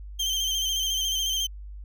30% pulse tone with vibrato, 3136 Hz, G7, in tune, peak -22 dBFS, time 0.19-1.47 s, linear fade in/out 10 ms, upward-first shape square, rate 14 Hz, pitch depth 33 cents each way, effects added 50 Hz sine -37 dBFS peak until 1.84 s

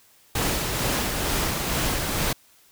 pink noise with tremolo, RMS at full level -24 dBFS, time 0.35-2.33 s, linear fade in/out 5 ms, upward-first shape sine, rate 2.2 Hz, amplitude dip 30%, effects white hiss -57 dBFS RMS until 2.71 s

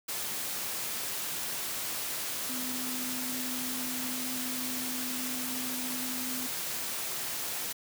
sine tone in noise, 252.9 Hz, B3, 41 cents sharp, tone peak -38 dBFS, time 2.49-6.47 s, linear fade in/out 10 ms, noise white, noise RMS -35 dBFS, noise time 0.08-7.73 s, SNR -6 dB, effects high-pass 100 Hz 12 dB/octave

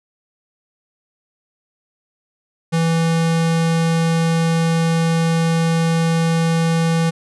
square tone, 164.81 Hz, E3, in tune, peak -15 dBFS, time 2.72-7.11 s, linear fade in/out 20 ms, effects resampled to 24000 Hz

